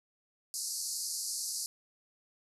pink band-pass noise, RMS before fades -37 dBFS, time 0.54-1.66 s, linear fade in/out 0 ms, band 4400 to 12000 Hz, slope 96 dB/octave, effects none

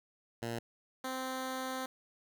10% pulse tone pair in turn, 116.54 / 260.1 Hz, A#2 / C4, 0 / -10 cents, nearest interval octave + major second, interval 1390 cents, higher second, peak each -28 dBFS, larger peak neither, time 0.42-0.59 / 1.04-1.86 s, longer second, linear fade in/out 5 ms, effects none

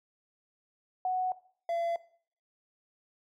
sine / triangle tone pair in turn, 740 / 678.7 Hz, F#5 / F5, 0 / -50 cents, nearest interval minor second, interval 150 cents, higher first, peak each -27 dBFS, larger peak neither, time 1.05-1.32 / 1.69-1.96 s, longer neither, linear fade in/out 2 ms, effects noise-tail reverb RT60 0.5 s tail -17 dB re dry

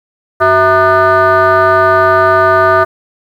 sine tone with frequency modulation, 932.3 Hz, A#5, in tune, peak -4 dBFS, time 0.4-2.85 s, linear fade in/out 20 ms, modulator 279 Hz, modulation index 2, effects tanh soft clip ceiling -2 dBFS + 7-bit

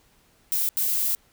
violet noise bursts at uneven times, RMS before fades -24 dBFS, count 2, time 0.52-0.69 / 0.77-1.15 s, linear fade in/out 0 ms, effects pink hiss -61 dBFS RMS until 1.32 s

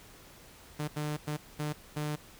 sawtooth tone bursts at uneven times, 150 Hz, D3, 37 cents sharp, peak -28 dBFS, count 5, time 0.79-0.88 / 0.96-1.17 / 1.27-1.37 / 1.59-1.73 / 1.96-2.16 s, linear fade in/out 10 ms, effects pink hiss -54 dBFS RMS until 2.39 s

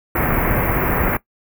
pink band-stop noise, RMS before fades -18 dBFS, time 0.15-1.17 s, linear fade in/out 5 ms, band 2300 to 13000 Hz, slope 48 dB/octave, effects noise-tail reverb RT60 0.1 s tail -19 dB re dry

